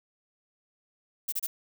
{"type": "noise bursts", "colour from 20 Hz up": "violet", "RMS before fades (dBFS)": -30, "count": 3, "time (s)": [1.28, 1.47], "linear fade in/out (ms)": 10, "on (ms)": 44, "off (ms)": 29, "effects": []}